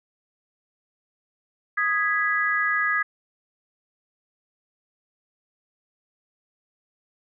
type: chord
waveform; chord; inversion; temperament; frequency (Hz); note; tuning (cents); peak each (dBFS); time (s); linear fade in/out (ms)
sine; G# minor; second; equal; 1244.5 / 1661.2 / 1975.5; D#6 / G#6 / B6; 0 / 0 / 0; -26 / -23 / -26; 1.77-3.03; 10
effects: none